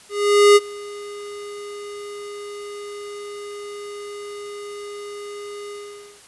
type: tone with ADSR envelope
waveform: square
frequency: 410 Hz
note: G#4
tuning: 22 cents flat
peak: -8 dBFS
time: 0.09-6.22 s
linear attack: 470 ms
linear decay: 34 ms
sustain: -24 dB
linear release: 510 ms
effects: white hiss -47 dBFS RMS until 6.27 s + resampled to 24000 Hz